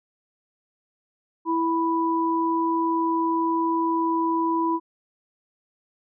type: tone pair together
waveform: sine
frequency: 329.6 / 987.8 Hz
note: E4 / B5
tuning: 0 / 0 cents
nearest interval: octave + perfect fifth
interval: 1900 cents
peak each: -23 dBFS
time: 1.45-4.8 s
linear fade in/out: 50 ms
effects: none